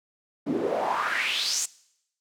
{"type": "noise with band-pass filter sweep", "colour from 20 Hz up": "pink", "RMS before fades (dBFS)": -27, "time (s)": [0.46, 1.66], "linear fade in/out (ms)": 10, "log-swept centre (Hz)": [250, 7700], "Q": 4.5, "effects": ["noise-tail reverb RT60 0.8 s tail -22 dB re dry", "high-pass 150 Hz 12 dB/octave"]}